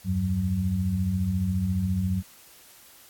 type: tone cluster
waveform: sine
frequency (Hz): 80.6 / 95 / 186.2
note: E2 / F#2 / F#3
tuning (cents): -38 / +46 / +11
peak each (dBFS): -33 / -26 / -26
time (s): 0.04-2.23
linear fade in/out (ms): 50
effects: white hiss -52 dBFS RMS until 3.09 s + AAC 64 kbps